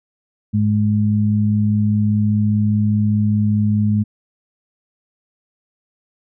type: tone pair together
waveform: sine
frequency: 105.26 / 210.2 Hz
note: G#2 / G#3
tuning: +24 / +21 cents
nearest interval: octave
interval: 1197 cents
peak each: -16 dBFS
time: 0.53-4.04 s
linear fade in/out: 20 ms
effects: none